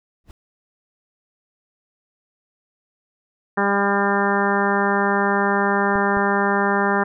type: noise with exponential growth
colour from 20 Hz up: brown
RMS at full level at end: -33 dBFS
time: 0.24-0.31 s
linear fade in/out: 1 ms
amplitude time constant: 15 ms
type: harmonic tone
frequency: 200 Hz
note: G3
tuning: 35 cents sharp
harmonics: 1 / 2 / 3 / 4 / 5 / 6 / 7 / 8 / 9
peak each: -23 / -23 / -28 / -24 / -25 / -27 / -27 / -26 / -27 dBFS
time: 3.57-7.04 s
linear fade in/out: 10 ms
type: clicks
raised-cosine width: 5 ms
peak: -21 dBFS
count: 2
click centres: 5.956 / 6.17 s
effects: none